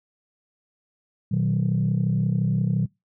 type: tone cluster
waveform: sine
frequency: 121.1 / 155.5 / 187 Hz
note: B2 / D#3 / F#3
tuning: -34 / -1 / +19 cents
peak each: -23 dBFS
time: 1.31-2.86 s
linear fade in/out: 10 ms
effects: noise-tail reverb RT60 0.2 s tail -23 dB re dry + tanh soft clip ceiling -14 dBFS